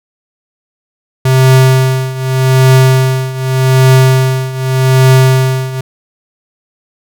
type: tone with tremolo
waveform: square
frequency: 130.81 Hz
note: C3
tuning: in tune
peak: -3 dBFS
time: 1.25-5.81 s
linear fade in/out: 5 ms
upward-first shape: triangle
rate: 0.84 Hz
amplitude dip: 85%
effects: none